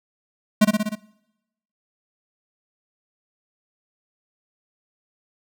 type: tone with echo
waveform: square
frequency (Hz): 213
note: G#3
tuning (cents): +44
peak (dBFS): -11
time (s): 0.61-0.65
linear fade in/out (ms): 10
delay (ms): 61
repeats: 5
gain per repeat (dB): -3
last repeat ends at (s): 0.955
effects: noise-tail reverb RT60 0.9 s tail -22 dB re dry